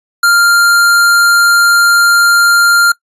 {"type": "tone", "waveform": "square", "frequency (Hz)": 1396, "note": "F6", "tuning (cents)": -1, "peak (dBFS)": -6, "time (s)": [0.23, 2.92], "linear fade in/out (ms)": 5, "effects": ["noise-tail reverb RT60 0.1 s tail -22 dB re dry", "resampled to 32000 Hz"]}